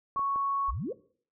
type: tone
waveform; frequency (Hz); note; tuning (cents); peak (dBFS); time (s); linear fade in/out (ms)
sine; 1108.7; C#6; 0; -26; 0.16-0.71; 10
type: clicks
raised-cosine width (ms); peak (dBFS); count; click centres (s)
1; -30; 3; 0.161 / 0.193 / 0.36
type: exponential sweep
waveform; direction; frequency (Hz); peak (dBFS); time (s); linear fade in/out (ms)
sine; up; 39 to 587.3; -31; 0.68-0.93; 10
effects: noise-tail reverb RT60 0.5 s tail -19 dB re dry